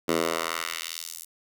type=tone with high-pass filter sweep; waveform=10% pulse; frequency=82.41 Hz; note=E2; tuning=in tune; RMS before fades=-30 dBFS; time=0.08-1.25 s; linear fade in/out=10 ms; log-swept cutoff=290 to 9100 Hz; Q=0.98; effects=none